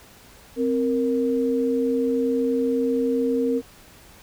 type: tone pair together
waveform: sine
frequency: 261.6 / 466.2 Hz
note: C4 / A#4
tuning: 0 / 0 cents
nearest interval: minor seventh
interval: 1000 cents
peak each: -22 dBFS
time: 0.56-3.62 s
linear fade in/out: 50 ms
effects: pink hiss -49 dBFS RMS until 4.22 s